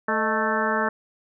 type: harmonic tone with a mistuned harmonic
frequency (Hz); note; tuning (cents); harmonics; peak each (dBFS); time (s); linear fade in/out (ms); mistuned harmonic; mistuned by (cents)
220; A3; 0; 1 / 2 / 3 / 4 / 5 / 6 / 7 / 8; -29 / -29 / -29 / -29 / -29 / -29 / -29 / -29; 0.08-0.89; 5; 3; -93
effects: none